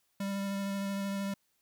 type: tone with vibrato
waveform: square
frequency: 197.6 Hz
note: G3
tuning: 14 cents sharp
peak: -33 dBFS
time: 0.2-1.34 s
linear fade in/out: 5 ms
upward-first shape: sine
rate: 13 Hz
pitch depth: 12 cents each way
effects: white hiss -75 dBFS RMS until 1.61 s